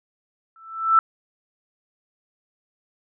sine tone with exponential growth, 1326 Hz, E6, 10 cents sharp, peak -9 dBFS, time 0.56-0.99 s, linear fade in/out 1 ms, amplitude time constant 93 ms, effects none

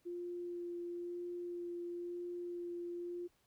sine tone with vibrato, 349.2 Hz, F4, in tune, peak -40 dBFS, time 0.05-3.28 s, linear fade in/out 20 ms, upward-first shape sine, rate 1 Hz, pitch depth 10 cents each way, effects pink hiss -75 dBFS RMS until 3.46 s

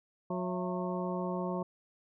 harmonic tone with a mistuned harmonic, 181.4 Hz, F#3, 34 cents flat, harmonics 1 / 2 / 3 / 4 / 5 / 6, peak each -35 / -38 / -40 / -41 / -42 / -43 dBFS, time 0.3-1.63 s, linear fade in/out 5 ms, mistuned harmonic 4, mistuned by -140 cents, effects none

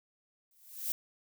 violet noise with exponential growth, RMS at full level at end -31 dBFS, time 0.51-0.92 s, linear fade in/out 1 ms, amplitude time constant 88 ms, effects none

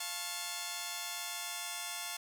5% pulse chord, F augmented, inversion none, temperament just, 698.5 / 873.1 / 1091.3 Hz, F5 / A5 / C#6, 0 / -14 / -27 cents, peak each -31 dBFS, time 0-2.17 s, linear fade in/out 5 ms, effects none

